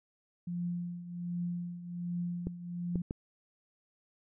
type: tone with tremolo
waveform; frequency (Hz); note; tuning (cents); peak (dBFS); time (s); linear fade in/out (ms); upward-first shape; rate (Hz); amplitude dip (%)
sine; 174.61; F3; 0; -31; 0.47-3.02; 5; triangle; 1.3; 75
type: clicks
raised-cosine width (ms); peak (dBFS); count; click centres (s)
3; -22; 3; 2.47 / 2.957 / 3.109
effects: none